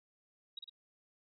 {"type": "tone with echo", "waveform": "sine", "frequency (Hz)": 3825, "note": "A#7", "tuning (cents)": 44, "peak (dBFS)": -40, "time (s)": [0.57, 0.59], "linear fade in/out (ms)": 5, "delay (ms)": 53, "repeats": 2, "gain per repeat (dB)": -4, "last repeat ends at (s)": 0.696, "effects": ["AAC 64 kbps"]}